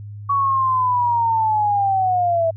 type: linear sweep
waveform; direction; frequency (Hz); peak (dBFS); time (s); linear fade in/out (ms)
sine; down; 1129 to 649; -15; 0.29-2.51; 10
effects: added 103 Hz sine -31 dBFS peak until 2.56 s